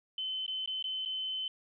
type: tone with dropouts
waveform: sine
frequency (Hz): 3055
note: G7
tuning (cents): -45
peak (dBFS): -33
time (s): 0.18-1.48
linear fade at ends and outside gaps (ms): 2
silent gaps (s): 0.464-0.479 / 0.66-0.675 / 0.826-0.841 / 1.051-1.058
effects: none